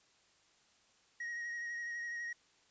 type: tone with vibrato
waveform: triangle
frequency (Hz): 1886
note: A#6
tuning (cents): +20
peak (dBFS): -37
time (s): 1.2-2.33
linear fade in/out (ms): 5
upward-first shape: sine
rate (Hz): 12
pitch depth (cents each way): 20
effects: white hiss -69 dBFS RMS until 2.7 s + resampled to 16000 Hz